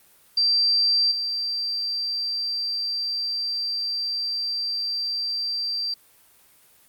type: tone with level steps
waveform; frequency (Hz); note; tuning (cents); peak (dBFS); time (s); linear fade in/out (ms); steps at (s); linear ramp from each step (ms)
sine; 4699; D8; 0; -17 / -24; 0.37-5.94; 5; 1.11; 10
effects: white hiss -56 dBFS RMS until 6.88 s + Opus 32 kbps